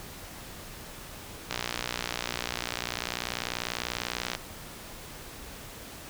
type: click train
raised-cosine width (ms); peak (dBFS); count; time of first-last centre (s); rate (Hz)
0.2; -12; 172; 1.51-4.351; 60.2
effects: pink hiss -44 dBFS RMS until 6.09 s